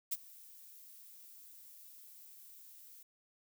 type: noise with ADSR envelope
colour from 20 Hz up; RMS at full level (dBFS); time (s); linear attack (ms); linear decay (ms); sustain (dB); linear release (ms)
violet; -33; 0.11-3.03; 17; 33; -23; 5
effects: none